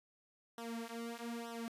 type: tone with flanger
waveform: sawtooth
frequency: 232.5 Hz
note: A#3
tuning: 4 cents flat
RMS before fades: -44 dBFS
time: 0.58-1.68 s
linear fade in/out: 0 ms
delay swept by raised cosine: 0.43 to 5.53 ms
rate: 1.1 Hz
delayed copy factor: -0.95
effects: resampled to 32000 Hz